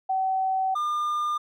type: tone pair in turn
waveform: sine / triangle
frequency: 761 / 1204.7 Hz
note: F#5 / D6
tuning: +48 / +44 cents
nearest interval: minor sixth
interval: 796 cents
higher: second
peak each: -22 dBFS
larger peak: neither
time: 0.09-0.75 / 0.75-1.38 s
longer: first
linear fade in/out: 10 ms
effects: none